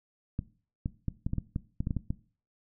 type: clicks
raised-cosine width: 5 ms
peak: -18 dBFS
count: 12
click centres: 0.391 / 0.859 / 1.083 / 1.265 / 1.334 / 1.383 / 1.561 / 1.805 / 1.871 / 1.908 / 1.967 / 2.105 s
effects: noise-tail reverb RT60 0.4 s tail -18 dB re dry